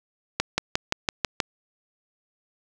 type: accelerating click train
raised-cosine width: 0.2 ms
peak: -4 dBFS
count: 7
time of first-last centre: 0.4-1.402 s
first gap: 180 ms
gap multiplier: 0.97
effects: none